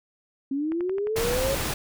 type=linear sweep; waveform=sine; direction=up; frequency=266 to 554.4 Hz; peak=-24 dBFS; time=0.51-1.55 s; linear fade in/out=5 ms
type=click train; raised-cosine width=0.5 ms; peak=-25 dBFS; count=12; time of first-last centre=0.72-1.685 s; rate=11.4 Hz
type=noise; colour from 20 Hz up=pink; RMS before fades=-28 dBFS; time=1.16-1.74 s; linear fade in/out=5 ms
effects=none